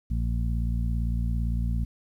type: harmonic tone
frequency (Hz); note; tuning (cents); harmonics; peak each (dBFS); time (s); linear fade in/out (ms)
57.7; A#1; -17; 1 / 2 / 3 / 4; -25 / -31 / -35 / -37; 0.1-1.85; 10
effects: 10-bit